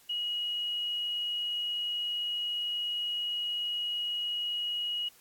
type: tone with quantisation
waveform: sine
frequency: 2900 Hz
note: F#7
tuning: 35 cents flat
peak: -30 dBFS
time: 0.09-5.09 s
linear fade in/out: 10 ms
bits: 10
effects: white hiss -60 dBFS RMS until 5.2 s + AAC 64 kbps